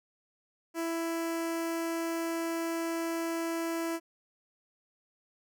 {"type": "tone with notch filter", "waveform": "sawtooth", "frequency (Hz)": 331.6, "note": "E4", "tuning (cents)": 10, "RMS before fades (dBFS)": -33, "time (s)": [0.74, 4], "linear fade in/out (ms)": 50, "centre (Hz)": 3700, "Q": 1.9, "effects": []}